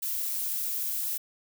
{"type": "noise", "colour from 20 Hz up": "violet", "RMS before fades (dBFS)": -31, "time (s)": [0.02, 1.18], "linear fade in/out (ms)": 10, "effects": []}